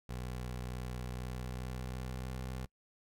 20% pulse tone with pitch glide, 62 to 63.89 Hz, B1 to C2, +7 to -41 cents, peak -34 dBFS, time 0.09-2.66 s, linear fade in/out 5 ms, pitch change +52 cents, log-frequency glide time 1.03-2.43 s, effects noise-tail reverb RT60 0.1 s tail -24 dB re dry

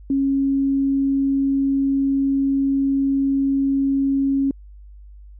sine tone, 273.9 Hz, C#4, 21 cents flat, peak -16 dBFS, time 0.1-4.51 s, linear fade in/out 2 ms, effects added 50 Hz sine -39 dBFS peak until 5.39 s

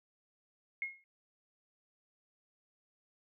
sine tone with exponential decay, 2156 Hz, C#7, 49 cents flat, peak -31 dBFS, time 0.82-1.04 s, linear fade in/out 1 ms, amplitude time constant 47 ms, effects none

